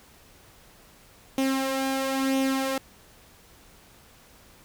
sawtooth tone with flanger, 267.5 Hz, C4, 38 cents sharp, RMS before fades -26 dBFS, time 1.38-2.78 s, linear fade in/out 2 ms, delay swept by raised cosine 0.32 to 2.52 ms, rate 1 Hz, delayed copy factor +0.55, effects pink hiss -54 dBFS RMS until 4.64 s

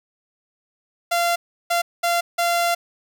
sawtooth tone bursts at uneven times, 689 Hz, F5, 24 cents flat, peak -14 dBFS, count 4, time 1.11-1.36 / 1.7-1.82 / 2.03-2.21 / 2.38-2.75 s, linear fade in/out 10 ms, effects none

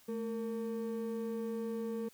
triangle ring-modulated tone, 340 Hz, F4, 46 cents flat, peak -30 dBFS, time 0.08-2.09 s, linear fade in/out 10 ms, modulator 121 Hz, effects white hiss -63 dBFS RMS until 2.13 s

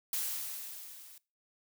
blue noise with level ramp, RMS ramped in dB -33 to -54 dBFS, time 0.13-1.18 s, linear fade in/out 2 ms, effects noise-tail reverb RT60 0.3 s tail -22 dB re dry

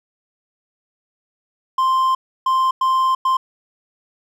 triangle tone bursts at uneven times, 1046.5 Hz, C6, in tune, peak -12 dBFS, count 4, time 1.78-2.15 / 2.46-2.71 / 2.81-3.15 / 3.25-3.37 s, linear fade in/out 5 ms, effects none

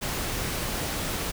pink noise, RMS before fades -30 dBFS, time 0.01-1.32 s, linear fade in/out 20 ms, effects none

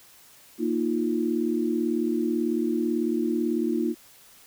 sine chord, Bb suspended fourth, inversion none, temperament equal, 233.1 / 311.1 / 349.2 Hz, Bb3 / Eb4 / F4, 0 / 0 / 0 cents, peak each -27 dBFS, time 0.58-3.95 s, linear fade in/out 50 ms, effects white hiss -53 dBFS RMS until 4.46 s

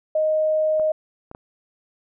sine tone, 622.3 Hz, D#5, in tune, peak -17 dBFS, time 0.15-0.92 s, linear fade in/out 5 ms
clicks, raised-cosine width 1 ms, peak -24 dBFS, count 3, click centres 0.797 / 1.314 / 1.349 s
effects none

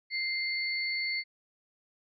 sine tone pair together, 2093 / 4435 Hz, C7 / C#8, 0 / 0 cents, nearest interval octave + minor second, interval 1300 cents, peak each -31 / -34 dBFS, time 0.1-1.24 s, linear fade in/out 50 ms, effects none

